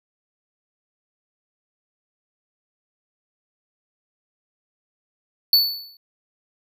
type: tone with exponential decay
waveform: square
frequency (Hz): 4466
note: C#8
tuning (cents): +12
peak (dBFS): -10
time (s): 5.53-5.97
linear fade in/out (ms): 2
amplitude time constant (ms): 95
effects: none